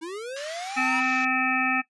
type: linear sweep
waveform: square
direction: up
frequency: 311.1 to 981 Hz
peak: -33 dBFS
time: 0.01-1.01 s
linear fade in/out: 20 ms
type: band-pass noise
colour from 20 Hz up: pink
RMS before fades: -41 dBFS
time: 0.36-1.25 s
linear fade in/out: 5 ms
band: 1100 to 7100 Hz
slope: 96 dB/octave
type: harmonic tone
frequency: 258.2 Hz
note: C4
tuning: 23 cents flat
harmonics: 1 / 3 / 5 / 7 / 9 / 10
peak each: -29 / -29 / -29 / -29 / -29 / -29 dBFS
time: 0.76-1.82 s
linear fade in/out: 20 ms
effects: noise-tail reverb RT60 0.1 s tail -18 dB re dry + resampled to 24000 Hz